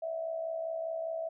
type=tone with amplitude modulation; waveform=sine; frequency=654 Hz; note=E5; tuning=14 cents flat; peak=-30 dBFS; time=0.02-1.29 s; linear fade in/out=10 ms; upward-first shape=sine; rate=65 Hz; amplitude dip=60%; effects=none